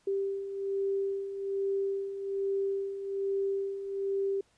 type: beating tone pair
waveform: sine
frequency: 392 / 393.2 Hz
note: G4 / G4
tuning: 0 / +5 cents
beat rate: 1.2 Hz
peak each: -37 / -30 dBFS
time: 0.07-4.41 s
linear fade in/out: 5 ms
effects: pink hiss -68 dBFS RMS until 4.57 s + resampled to 22050 Hz